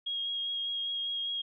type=tone with vibrato; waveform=sine; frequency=3274 Hz; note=G#7; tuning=25 cents flat; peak=-31 dBFS; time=0.06-1.42 s; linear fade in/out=10 ms; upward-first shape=sine; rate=5 Hz; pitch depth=13 cents each way; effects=none